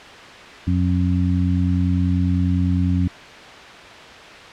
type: harmonic tone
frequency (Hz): 90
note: F#2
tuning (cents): -47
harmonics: 1 / 2 / 3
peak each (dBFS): -18 / -21 / -23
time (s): 0.67-3.08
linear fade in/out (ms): 5
effects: white hiss -38 dBFS RMS until 4.52 s + low-pass 3000 Hz 12 dB/octave